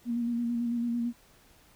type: tone with vibrato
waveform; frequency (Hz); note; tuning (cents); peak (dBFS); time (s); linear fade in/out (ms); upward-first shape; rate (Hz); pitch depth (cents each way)
sine; 236.6; A#3; +26; -27; 0.05-1.13; 50; square; 9; 23
effects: pink hiss -60 dBFS RMS until 1.75 s